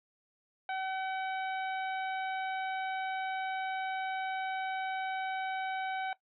harmonic tone, 760 Hz, F#5, 46 cents sharp, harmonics 1 / 2 / 3 / 4 / 5, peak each -34 / -40 / -44 / -51 / -53 dBFS, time 0.69-6.13 s, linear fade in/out 2 ms, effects noise-tail reverb RT60 0.1 s tail -17 dB re dry

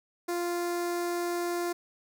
sawtooth tone with notch filter, 348.2 Hz, F4, 5 cents flat, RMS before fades -31 dBFS, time 0.28-1.73 s, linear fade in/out 10 ms, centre 3000 Hz, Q 1.4, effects none

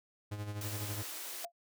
45% pulse tone with tremolo, 103.83 Hz, G#2, in tune, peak -36 dBFS, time 0.31-1.03 s, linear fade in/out 10 ms, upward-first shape sine, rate 12 Hz, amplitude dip 55%
white high-pass noise, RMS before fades -43 dBFS, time 0.61-1.45 s, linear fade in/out 2 ms, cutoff 290 Hz, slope 48 dB/octave
sine tone with exponential decay, 689 Hz, F5, 24 cents flat, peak -35 dBFS, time 1.44-1.52 s, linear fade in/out 5 ms, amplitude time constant 16 ms
effects none

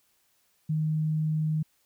sine tone, 155.56 Hz, D#3, in tune, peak -24 dBFS, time 0.69-1.63 s, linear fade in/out 10 ms, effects white hiss -69 dBFS RMS until 1.85 s

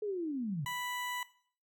sine linear sweep, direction down, 433.9 to 130.5 Hz, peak -33 dBFS, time 0.02-0.65 s, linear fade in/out 5 ms
20% pulse tone, 987.8 Hz, B5, in tune, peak -31 dBFS, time 0.66-1.23 s, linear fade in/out 2 ms
effects noise-tail reverb RT60 0.5 s tail -17 dB re dry

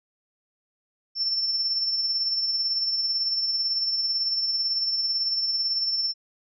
sine tone with tremolo, 5380 Hz, E8, 34 cents sharp, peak -21 dBFS, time 1.15-6.14 s, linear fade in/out 50 ms, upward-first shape sine, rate 18 Hz, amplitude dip 40%, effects none

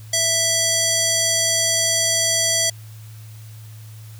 square tone with band-pass filter, 659.3 Hz, E5, in tune, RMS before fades -19 dBFS, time 0.13-2.7 s, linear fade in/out 5 ms, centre 6800 Hz, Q 1.7, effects added 109 Hz sine -36 dBFS peak until 4.19 s + white hiss -49 dBFS RMS until 4.19 s

